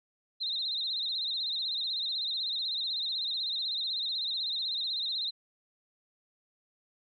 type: tone with vibrato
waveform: sine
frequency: 3900 Hz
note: B7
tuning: 23 cents flat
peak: -30 dBFS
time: 0.4-5.31 s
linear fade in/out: 20 ms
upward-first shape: sine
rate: 16 Hz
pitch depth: 120 cents each way
effects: none